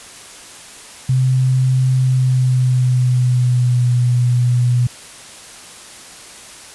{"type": "tone with pitch glide", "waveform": "sine", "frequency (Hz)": [129.5, 122.73], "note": ["C3", "B2"], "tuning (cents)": [-17, -10], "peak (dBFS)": -11, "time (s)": [1.09, 4.87], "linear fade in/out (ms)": 5, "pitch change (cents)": -93, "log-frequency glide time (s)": [2, 3.92], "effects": ["white hiss -37 dBFS RMS until 6.74 s", "resampled to 24000 Hz"]}